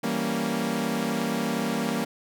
sawtooth chord, E diminished seventh, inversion none, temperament equal, 164.81 / 196 / 233.1 / 277.2 Hz, E3 / G3 / Bb3 / Db4, 0 / 0 / 0 / 0 cents, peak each -30 / -27 / -24 / -29 dBFS, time 0.03-2.05 s, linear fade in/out 10 ms, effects none

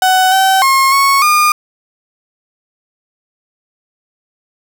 35% pulse tone with pitch steps, 748 / 767 / 1076 / 1104 / 1214 Hz, F#5 / G5 / C6 / C#6 / D#6, +19 / -38 / +48 / -7 / -43 cents, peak -6 dBFS, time 0.02-1.52 s, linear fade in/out 2 ms, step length 300 ms, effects none

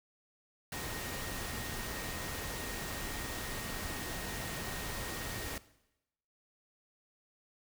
sine tone in noise, 1864.7 Hz, A#6, in tune, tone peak -48 dBFS, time 0.72-5.58 s, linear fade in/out 2 ms, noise pink, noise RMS -40 dBFS, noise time 0.72-5.58 s, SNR -11 dB, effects noise-tail reverb RT60 0.9 s tail -18 dB re dry

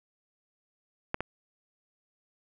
clicks, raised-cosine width 0.5 ms, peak -13 / -16 dBFS, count 2, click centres 1.144 / 1.206 s, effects none

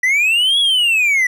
triangle linear two-way sweep, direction up then down, 1941 to 3384 to 1941 Hz, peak -10 dBFS, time 0.03-1.27 s, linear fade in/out 5 ms, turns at 0.59 s, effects none

